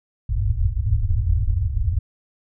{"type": "low-pass noise", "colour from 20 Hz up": "white", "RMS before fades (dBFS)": -20, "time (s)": [0.29, 1.99], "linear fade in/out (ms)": 5, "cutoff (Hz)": 110, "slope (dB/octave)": 96, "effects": []}